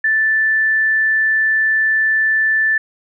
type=tone; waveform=sine; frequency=1760 Hz; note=A6; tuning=in tune; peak=-12 dBFS; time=0.04-2.78 s; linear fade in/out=5 ms; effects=none